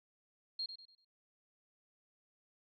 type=tone with echo; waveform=sine; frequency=4232 Hz; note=C8; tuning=19 cents sharp; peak=-36 dBFS; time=0.59-0.66 s; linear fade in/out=5 ms; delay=97 ms; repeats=4; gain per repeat=-9 dB; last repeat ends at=1.048 s; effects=none